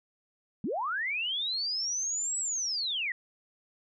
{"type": "linear two-way sweep", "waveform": "sine", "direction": "up then down", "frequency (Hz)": [164.81, 7902, 1845], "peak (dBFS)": -29, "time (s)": [0.64, 3.12], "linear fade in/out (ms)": 2, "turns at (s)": 2.39, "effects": []}